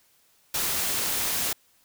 white noise, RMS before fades -27 dBFS, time 0.54-1.53 s, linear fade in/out 5 ms, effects white hiss -63 dBFS RMS until 1.84 s

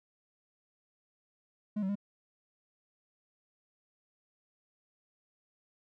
triangle tone with pitch steps, 210.2 / 190.6 / 202.2 Hz, G#3 / G3 / G#3, +21 / -48 / -46 cents, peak -28 dBFS, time 1.76-1.955 s, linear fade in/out 10 ms, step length 65 ms, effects none

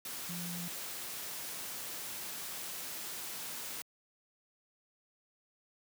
sine tone in noise, 174.61 Hz, F3, in tune, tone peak -40 dBFS, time 0.29-0.68 s, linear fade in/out 2 ms, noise white, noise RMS -42 dBFS, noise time 0.05-3.82 s, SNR -1 dB, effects high-pass 100 Hz 12 dB/octave

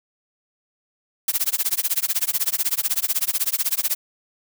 blue noise with tremolo, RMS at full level -19 dBFS, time 1.28-3.95 s, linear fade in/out 2 ms, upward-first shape sine, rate 16 Hz, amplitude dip 100%, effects none

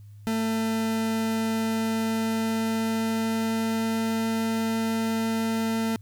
40% pulse tone with pitch glide, 223.1 to 224.5 Hz, A3 to A3, +24 to +35 cents, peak -23 dBFS, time 0.27-5.96 s, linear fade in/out 0 ms, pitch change +11 cents, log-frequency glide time 1.58-4.23 s, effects added 103 Hz sine -43 dBFS peak until 6.01 s + white hiss -68 dBFS RMS until 6.01 s

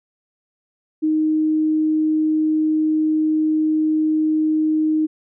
sine tone, 311.1 Hz, D#4, in tune, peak -15 dBFS, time 1.02-5.07 s, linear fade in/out 20 ms, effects none

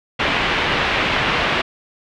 white low-pass noise, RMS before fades -19 dBFS, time 0.19-1.62 s, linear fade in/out 10 ms, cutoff 3000 Hz, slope 24 dB/octave, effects none

